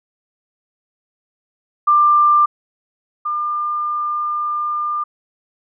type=tone pair in turn; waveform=sine; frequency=1189 / 1200.7 Hz; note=D6 / D6; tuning=+21 / +38 cents; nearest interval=unison; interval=17 cents; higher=second; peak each=-9 / -18 dBFS; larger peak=first; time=1.87-2.46 / 3.25-5.04 s; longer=second; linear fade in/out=10 ms; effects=none